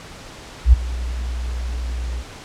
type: tone with ADSR envelope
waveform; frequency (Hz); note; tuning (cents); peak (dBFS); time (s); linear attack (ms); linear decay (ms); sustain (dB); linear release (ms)
sine; 60.7; B1; -29; -3; 0.65-2.24; 80; 13; -19; 61
effects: pink hiss -38 dBFS RMS until 2.44 s + low-pass 7000 Hz 12 dB/octave